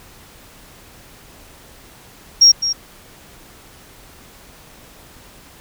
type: tone with echo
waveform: sine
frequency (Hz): 5588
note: F8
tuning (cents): 0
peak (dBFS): -4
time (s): 2.41-2.52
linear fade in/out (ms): 10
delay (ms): 210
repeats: 1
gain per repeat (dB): -12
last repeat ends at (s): 2.73
effects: tanh soft clip ceiling 0 dBFS + pink hiss -44 dBFS RMS until 5.6 s